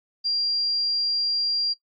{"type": "tone", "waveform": "sine", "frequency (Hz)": 4765, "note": "D8", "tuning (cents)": 24, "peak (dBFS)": -22, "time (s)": [0.24, 1.74], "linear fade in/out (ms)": 20, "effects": ["noise-tail reverb RT60 0.1 s tail -19 dB re dry", "AAC 64 kbps"]}